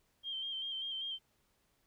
sine tone with vibrato, 3166 Hz, G7, 17 cents sharp, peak -37 dBFS, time 0.23-1.19 s, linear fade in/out 50 ms, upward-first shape square, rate 5.1 Hz, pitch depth 28 cents each way, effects pink hiss -75 dBFS RMS until 1.86 s

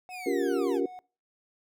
40% pulse linear sweep, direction down, 2634 to 698.5 Hz, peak -39 dBFS, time 0.09-0.81 s, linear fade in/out 50 ms
triangle tone with tremolo, 734 Hz, F#5, 14 cents flat, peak -38 dBFS, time 0.09-0.99 s, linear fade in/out 0 ms, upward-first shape sine, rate 2.4 Hz, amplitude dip 35%
sine chord, G half-diminished seventh, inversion second, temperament just, 282.2 / 352.8 / 392 / 470.4 Hz, Db4 / F4 / G4 / Bb4, +31 / +18 / 0 / +16 cents, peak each -30 dBFS, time 0.26-0.86 s, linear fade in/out 5 ms
effects noise-tail reverb RT60 0.4 s tail -26 dB re dry

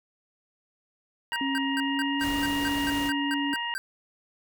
harmonic tone, 944 Hz, A#5, 22 cents sharp, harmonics 1 / 2 / 3, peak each -33 / -33 / -33 dBFS, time 1.32-3.74 s, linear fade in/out 0 ms
square tone bursts, 1568 Hz, G6, in tune, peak -30 dBFS, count 12, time 1.33-3.78 s, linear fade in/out 0 ms, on 30 ms, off 190 ms
sine tone with pitch glide, 273.3 to 284.1 Hz, C#4 to C#4, -24 to +43 cents, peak -27 dBFS, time 1.41-3.54 s, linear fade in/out 2 ms, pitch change +67 cents, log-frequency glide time 1.65-2.36 s
pink noise, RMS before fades -36 dBFS, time 2.19-3.12 s, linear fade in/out 50 ms
effects none

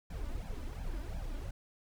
brown noise with flanger, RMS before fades -39 dBFS, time 0.1-1.51 s, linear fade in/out 5 ms, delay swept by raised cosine 1.2 to 3.4 ms, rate 2.8 Hz, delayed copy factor +0.9, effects none

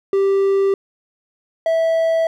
triangle tone pair in turn, 392 / 654.3 Hz, G4 / E5, 0 / -13 cents, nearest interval major sixth, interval 887 cents, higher second, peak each -11 / -12 dBFS, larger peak first, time 0.13-0.74 / 1.66-2.27 s, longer neither, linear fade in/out 2 ms, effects none

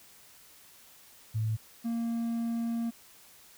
sine / triangle tone pair in turn, 110 / 231.7 Hz, A2 / A#3, 0 / -10 cents, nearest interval octave + minor second, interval 1290 cents, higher second, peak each -27 dBFS, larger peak neither, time 1.34-1.57 / 1.84-2.91 s, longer second, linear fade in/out 20 ms, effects white hiss -56 dBFS RMS until 3.57 s

